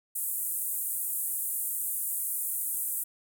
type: band-pass noise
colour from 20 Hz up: white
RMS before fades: -32 dBFS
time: 0.15-3.04 s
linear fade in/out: 10 ms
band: 8300 to 16000 Hz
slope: 48 dB/octave
effects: none